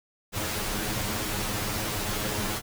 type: noise with comb filter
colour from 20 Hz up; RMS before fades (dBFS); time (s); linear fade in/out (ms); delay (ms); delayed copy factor
pink; -30; 0.32-2.62; 50; 9.5; +0.8
effects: none